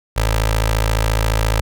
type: tone with notch filter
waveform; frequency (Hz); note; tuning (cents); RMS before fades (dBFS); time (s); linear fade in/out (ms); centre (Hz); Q
15% pulse; 54.4; A1; -19; -17; 0.16-1.61; 10; 200; 0.52
effects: none